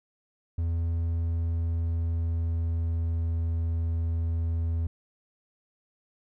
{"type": "tone with pitch glide", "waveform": "triangle", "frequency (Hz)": [83.5, 82.78], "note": ["E2", "E2"], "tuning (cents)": [23, 8], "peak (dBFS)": -23, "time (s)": [0.58, 4.87], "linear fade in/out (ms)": 5, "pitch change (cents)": -15, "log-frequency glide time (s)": [0.87, 3.42], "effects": []}